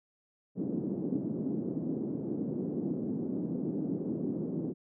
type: band-pass noise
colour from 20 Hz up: white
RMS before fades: -34 dBFS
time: 0.55-4.74 s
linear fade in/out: 50 ms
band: 170 to 320 Hz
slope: 24 dB/octave
effects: none